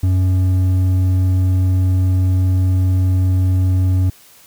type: tone with hard clipping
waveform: sine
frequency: 92.5 Hz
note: F#2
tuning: in tune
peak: -13 dBFS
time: 0.03-4.1 s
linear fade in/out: 5 ms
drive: 5 dB
effects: white hiss -46 dBFS RMS until 4.46 s